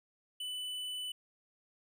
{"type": "tone with tanh clipping", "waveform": "sine", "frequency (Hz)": 2990, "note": "F#7", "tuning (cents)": 17, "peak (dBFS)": -39, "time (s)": [0.4, 1.12], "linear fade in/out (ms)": 5, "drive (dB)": 12, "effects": []}